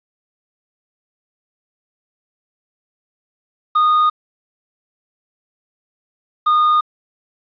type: tone pair in turn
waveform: triangle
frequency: 1232 / 1225.6 Hz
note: D#6 / D#6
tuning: -17 / -27 cents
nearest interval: unison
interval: 10 cents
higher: first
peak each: -9 dBFS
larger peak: neither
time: 3.75-4.1 / 6.46-6.81 s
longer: neither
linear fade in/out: 10 ms
effects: resampled to 11025 Hz + 8-bit